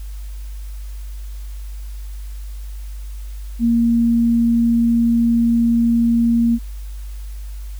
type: tone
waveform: sine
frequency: 233.1 Hz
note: A#3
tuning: in tune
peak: -12 dBFS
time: 3.59-6.59 s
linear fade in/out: 50 ms
effects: added 50 Hz sine -27 dBFS peak until 7.79 s + white hiss -48 dBFS RMS until 7.79 s